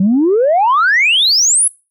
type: exponential sweep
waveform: sine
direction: up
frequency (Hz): 180.2 to 11000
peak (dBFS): -7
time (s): 0-1.68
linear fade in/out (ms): 5
effects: noise-tail reverb RT60 0.3 s tail -23 dB re dry + tanh soft clip ceiling -5 dBFS